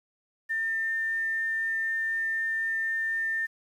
sine tone with quantisation, 1801 Hz, A6, 40 cents sharp, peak -26 dBFS, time 0.49-3.47 s, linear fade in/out 20 ms, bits 9, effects resampled to 32000 Hz

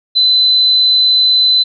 sine tone, 4026 Hz, B7, 33 cents sharp, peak -7 dBFS, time 0.15-1.64 s, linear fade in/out 20 ms, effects none

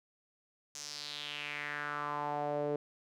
sawtooth tone with band-pass filter sweep, 146.83 Hz, D3, in tune, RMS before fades -38 dBFS, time 0.75-2.76 s, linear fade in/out 2 ms, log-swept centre 6400 to 460 Hz, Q 3.7, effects none

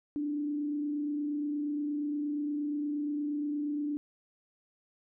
sine tone with frequency modulation, 293.7 Hz, D4, in tune, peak -30 dBFS, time 0.16-3.97 s, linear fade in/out 0 ms, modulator 28.5 Hz, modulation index 0.3, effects none

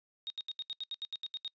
sine tone bursts, 3729 Hz, A#7, in tune, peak -35 dBFS, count 12, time 0.27-1.478 s, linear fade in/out 0 ms, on 31 ms, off 76 ms, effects noise-tail reverb RT60 0.1 s tail -26 dB re dry + resampled to 16000 Hz

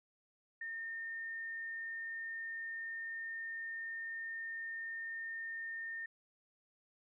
sine tone, 1821 Hz, A#6, 41 cents flat, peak -40 dBFS, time 0.61-6.06 s, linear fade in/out 5 ms, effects none

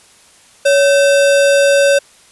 sine tone with sample-and-hold, 561 Hz, C#5, 21 cents sharp, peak -7 dBFS, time 0.65-1.99 s, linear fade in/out 10 ms, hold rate 2100 Hz, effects white hiss -46 dBFS RMS until 2.31 s + resampled to 24000 Hz

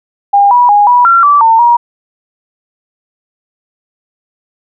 sine tone with pitch steps, 806 / 974 / 823 / 975 / 1367 / 1159 / 903 / 951 Hz, G5 / B5 / G#5 / B5 / F6 / D6 / A5 / A#5, +48 / -24 / -16 / -23 / -37 / -23 / +45 / +34 cents, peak -3 dBFS, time 0.33-1.77 s, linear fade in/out 10 ms, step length 180 ms, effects none

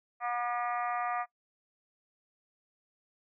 harmonic tone, 241.1 Hz, B3, 41 cents flat, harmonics 3 / 4 / 5 / 6 / 7 / 8 / 9 / 10, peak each -33 / -42 / -35 / -48 / -47 / -43 / -48 / -49 dBFS, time 0.2-1.26 s, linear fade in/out 50 ms, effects noise-tail reverb RT60 0.1 s tail -21 dB re dry

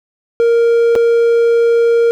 triangle tone with dropouts, 466.2 Hz, A#4, in tune, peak -6 dBFS, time 0.4-2.11 s, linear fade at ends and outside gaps 0 ms, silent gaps 0.953-0.96 s, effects none

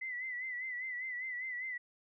sine tone with vibrato, 2010 Hz, B6, 30 cents sharp, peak -37 dBFS, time 0.01-1.78 s, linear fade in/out 10 ms, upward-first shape sine, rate 5 Hz, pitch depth 64 cents each way, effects none

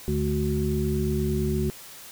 harmonic tone with a mistuned harmonic, 73.9 Hz, D2, 11 cents sharp, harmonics 1 / 2 / 3 / 5, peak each -28 / -28 / -28 / -28 dBFS, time 0.08-1.7 s, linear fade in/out 0 ms, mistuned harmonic 3, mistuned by -42 cents, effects white hiss -44 dBFS RMS until 2.11 s

